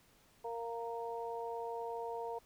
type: harmonic tone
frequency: 232.1 Hz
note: A#3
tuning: 7 cents flat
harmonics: 2 / 3 / 4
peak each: -41 / -45 / -43 dBFS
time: 0.44-2.39 s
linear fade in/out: 10 ms
effects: pink hiss -67 dBFS RMS until 2.45 s